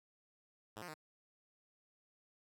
5% pulse tone with pitch steps, 108 / 177.2 / 154.6 Hz, A2 / F3 / D#3, -32 / +25 / -11 cents, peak -35 dBFS, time 0.76-0.943 s, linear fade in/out 10 ms, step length 61 ms, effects none

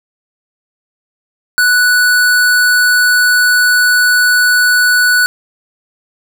square tone, 1480 Hz, F#6, in tune, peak -8 dBFS, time 1.58-5.26 s, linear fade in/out 0 ms, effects none

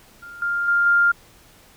sine tone with level steps, 1400 Hz, F6, 4 cents sharp, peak -36 / -20 / -15 / -13 dBFS, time 0.22-1.12 s, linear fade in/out 10 ms, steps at 0.42 / 0.68 / 0.86 s, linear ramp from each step 2 ms, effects pink hiss -51 dBFS RMS until 1.76 s

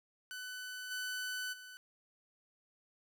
sawtooth tone with level steps, 1500 Hz, F#6, 23 cents sharp, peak -39 / -34 / -46 dBFS, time 0.31-1.77 s, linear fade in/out 0 ms, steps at 0.9 / 1.52 s, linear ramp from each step 20 ms, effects none

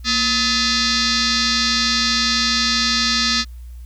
sine tone with frequency modulation, 233.1 Hz, A#3, in tune, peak -15 dBFS, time 0.04-3.45 s, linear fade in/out 50 ms, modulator 754 Hz, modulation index 7.1, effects added 60 Hz sine -32 dBFS peak until 3.85 s + white hiss -57 dBFS RMS until 3.85 s

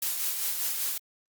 blue noise with tremolo, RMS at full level -28 dBFS, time 0.02-0.98 s, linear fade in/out 5 ms, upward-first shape sine, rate 5.1 Hz, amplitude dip 40%, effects Opus 48 kbps

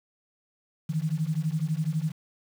sine beating tone pair, 151.4 / 163.4 Hz, D#3 / E3, -47 / -15 cents, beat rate 12 Hz, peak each -28 dBFS, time 0.89-2.12 s, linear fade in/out 10 ms, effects 8-bit

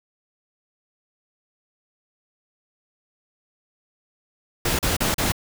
pink noise bursts, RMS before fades -22 dBFS, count 4, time 4.65-5.321 s, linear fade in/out 5 ms, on 140 ms, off 37 ms, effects none

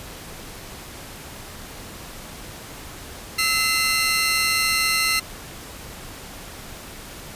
sawtooth tone cluster, 1305 / 2052 / 2744 / 4248 Hz, E6 / C7 / F7 / C8, -18 / -34 / -31 / +25 cents, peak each -23 / -19 / -23 / -21 dBFS, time 3.38-5.2 s, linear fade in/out 10 ms, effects pink hiss -38 dBFS RMS until 7.35 s + resampled to 32000 Hz

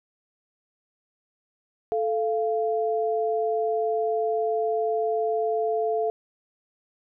sine tone pair together, 438.5 / 691 Hz, A4 / F5, -6 / -19 cents, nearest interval minor sixth, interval 787 cents, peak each -24 / -26 dBFS, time 1.92-6.1 s, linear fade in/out 0 ms, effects none

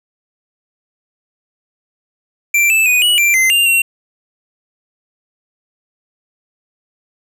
square tone with pitch steps, 2353 / 2633 / 2481 / 2927 / 2359 / 2069 / 2793 / 2737 Hz, D7 / E7 / D#7 / F#7 / D7 / C7 / F7 / F7, +3 / -3 / -6 / -19 / +7 / -20 / -1 / -36 cents, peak -10 dBFS, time 2.54-3.82 s, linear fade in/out 5 ms, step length 160 ms, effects none

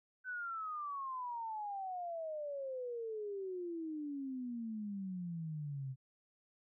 sine exponential sweep, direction down, 1525 to 128.9 Hz, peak -39 dBFS, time 0.24-5.96 s, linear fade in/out 50 ms, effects none

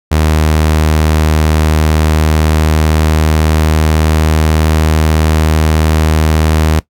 sawtooth tone with pitch glide, 77.78 to 78.37 Hz, D#2 to D#2, 0 to +13 cents, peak -4 dBFS, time 0.11-6.8 s, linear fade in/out 10 ms, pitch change +13 cents, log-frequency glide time 1.7-4.7 s, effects noise-tail reverb RT60 0.1 s tail -18 dB re dry

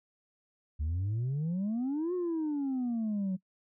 sine exponential two-way sweep, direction up then down, 72 to 367.1 to 182.6 Hz, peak -27 dBFS, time 0.79-3.37 s, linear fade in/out 20 ms, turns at 2.14 s, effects noise-tail reverb RT60 0.1 s tail -23 dB re dry + tanh soft clip ceiling -28 dBFS

